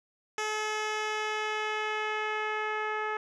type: tone with low-pass filter sweep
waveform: 10% pulse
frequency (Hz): 428.8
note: A4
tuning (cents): -45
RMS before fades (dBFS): -32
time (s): 0.38-3.17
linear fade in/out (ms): 2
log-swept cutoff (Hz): 6700 to 1700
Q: 1.1
effects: none